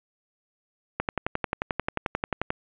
click train, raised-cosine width 0.5 ms, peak -10 dBFS, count 18, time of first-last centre 1-2.504 s, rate 11.3 Hz, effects resampled to 8000 Hz + 7-bit

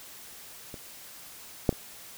clicks, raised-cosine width 2 ms, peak -27 / -7 / -27 dBFS, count 3, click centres 0.742 / 1.692 / 1.727 s, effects white hiss -47 dBFS RMS until 2.17 s

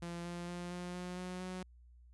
sawtooth tone with pitch steps, 171.7 / 173.7 / 175.71 / 177.75 / 179.82 / 181.91 / 184.02 Hz, F3 / F3 / F3 / F3 / F#3 / F#3 / F#3, -29 / -9 / +11 / +31 / -49 / -29 / -9 cents, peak -37 dBFS, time 0.02-1.63 s, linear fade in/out 5 ms, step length 230 ms, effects added 60 Hz sine -57 dBFS peak until 2.13 s + resampled to 24000 Hz

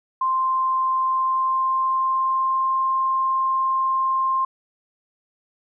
sine tone with pitch glide, 1046.5 to 1056.2 Hz, C6 to C6, 0 to +16 cents, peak -18 dBFS, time 0.21-4.45 s, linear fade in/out 5 ms, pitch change +16 cents, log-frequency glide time 1-2.81 s, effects none

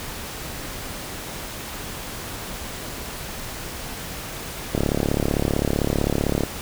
click train, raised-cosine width 2 ms, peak -7 dBFS, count 61, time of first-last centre 4.75-6.435 s, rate 35.6 Hz, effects pink hiss -33 dBFS RMS until 6.61 s

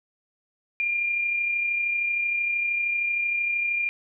sine tone with amplitude modulation, 2400 Hz, D7, 37 cents sharp, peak -21 dBFS, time 0.8-3.89 s, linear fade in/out 0 ms, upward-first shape sine, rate 33 Hz, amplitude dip 35%, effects none

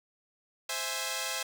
5% pulse chord, C augmented, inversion none, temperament equal, 523.3 / 659.3 / 830.6 Hz, C5 / E5 / G#5, 0 / 0 / 0 cents, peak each -25 dBFS, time 0.69-1.43 s, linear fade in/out 5 ms, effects none

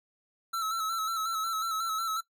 square tone with vibrato, 1318.5 Hz, E6, in tune, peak -30 dBFS, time 0.53-2.21 s, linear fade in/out 10 ms, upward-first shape square, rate 5.5 Hz, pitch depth 36 cents each way, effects noise-tail reverb RT60 0.1 s tail -17 dB re dry

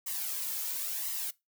blue noise with flanger, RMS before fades -35 dBFS, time 0.06-1.31 s, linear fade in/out 10 ms, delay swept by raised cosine 0.99 to 2.29 ms, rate 0.96 Hz, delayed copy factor +0.6, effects noise-tail reverb RT60 0.2 s tail -21 dB re dry

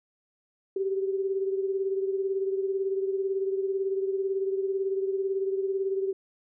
sine beating tone pair, 385.8 / 403.8 Hz, G4 / G#4, -28 / -49 cents, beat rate 18 Hz, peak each -26 / -34 dBFS, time 0.76-6.13 s, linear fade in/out 5 ms, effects none

